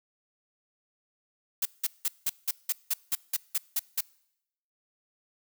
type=noise bursts; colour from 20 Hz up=blue; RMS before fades=-27 dBFS; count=12; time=1.62-4.008 s; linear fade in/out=5 ms; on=34 ms; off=180 ms; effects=noise-tail reverb RT60 0.8 s tail -24 dB re dry